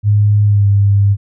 sine tone with pitch glide, 103.83 to 100.47 Hz, G#2 to G2, 0 to +43 cents, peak -7 dBFS, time 0.03-1.17 s, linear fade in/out 50 ms, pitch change -57 cents, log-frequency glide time 0.45-0.67 s, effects none

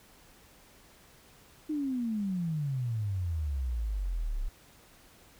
sine exponential sweep, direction down, 312.8 to 32.24 Hz, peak -29 dBFS, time 1.69-4.49 s, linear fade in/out 10 ms, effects pink hiss -58 dBFS RMS until 5.39 s

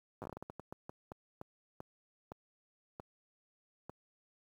slowing click train, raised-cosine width 1 ms, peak -30 dBFS, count 19, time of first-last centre 0.22-3.896 s, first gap 8 ms, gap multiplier 1.32, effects high-pass 60 Hz 12 dB/octave + 10-bit

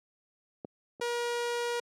clicks, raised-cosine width 2 ms, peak -24 / -32 dBFS, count 2, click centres 0.648 / 0.998 s
sawtooth tone, 477.3 Hz, A#4, 41 cents sharp, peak -26 dBFS, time 1.01-1.8 s, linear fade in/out 5 ms
effects high-pass 200 Hz 12 dB/octave + low-pass 9000 Hz 12 dB/octave

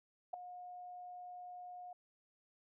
sine tone with ADSR envelope, 719 Hz, F#5, 50 cents flat, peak -33 dBFS, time 0.33-1.93 s, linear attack 10 ms, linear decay 3 ms, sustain -14 dB, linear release 4 ms, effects none

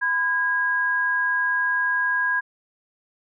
sine tone pair together, 1004 / 1635.2 Hz, B5 / G#6, +28 / -27 cents, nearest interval minor sixth, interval 845 cents, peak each -27 / -20 dBFS, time 0.01-2.41 s, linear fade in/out 20 ms, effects none

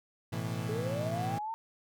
35% pulse chord, A suspended second, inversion none, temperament equal with one note detuned, 110 / 124.69 / 164.81 Hz, A2 / B2 / E3, 0 / +17 / 0 cents, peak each -35 / -37 / -36 dBFS, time 0.32-1.39 s, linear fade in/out 10 ms
sine linear sweep, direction up, 415.3 to 916 Hz, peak -34 dBFS, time 0.69-1.54 s, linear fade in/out 0 ms
effects none

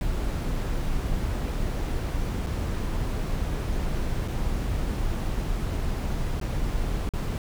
brown noise with dropouts, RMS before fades -27 dBFS, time 0.01-7.38 s, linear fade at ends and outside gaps 1 ms, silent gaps 2.464-2.469 / 4.278-4.282 / 6.4-6.413 / 7.091-7.136 s, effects none

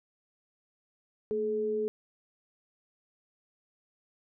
sine tone pair together, 223.1 / 426.8 Hz, A3 / G#4, +24 / +47 cents, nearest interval major seventh, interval 1123 cents, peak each -38 / -28 dBFS, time 1.31-1.88 s, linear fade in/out 0 ms, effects none

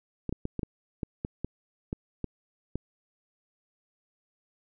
clicks, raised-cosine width 3 ms, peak -18 dBFS, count 11, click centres 0.293 / 0.326 / 0.454 / 0.593 / 0.632 / 1.032 / 1.249 / 1.446 / 1.929 / 2.243 / 2.756 s, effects none

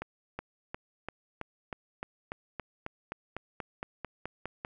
accelerating click train, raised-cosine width 0.5 ms, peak -21 dBFS, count 18, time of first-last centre 0.02-4.649 s, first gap 370 ms, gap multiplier 0.96, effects none

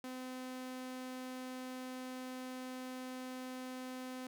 sawtooth tone, 255.9 Hz, C4, 38 cents flat, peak -39 dBFS, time 0.04-4.27 s, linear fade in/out 2 ms, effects none

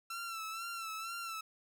sawtooth tone with vibrato, 1341 Hz, E6, 29 cents sharp, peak -36 dBFS, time 0.1-1.41 s, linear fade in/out 5 ms, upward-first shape sine, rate 2.1 Hz, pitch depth 54 cents each way, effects none

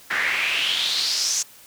pink noise with band-pass filter sweep, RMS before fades -23 dBFS, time 0.1-1.43 s, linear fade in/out 10 ms, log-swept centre 1700 to 6600 Hz, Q 4.9, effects white hiss -48 dBFS RMS until 1.66 s

